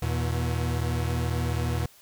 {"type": "tone pair together", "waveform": "40% pulse", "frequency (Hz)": [81.35, 120], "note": ["E2", "B2"], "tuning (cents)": [-22, -49], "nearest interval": "perfect fifth", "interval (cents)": 673, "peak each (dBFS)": -27, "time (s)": [0.02, 1.86], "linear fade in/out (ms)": 5, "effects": ["white hiss -55 dBFS RMS until 2.01 s"]}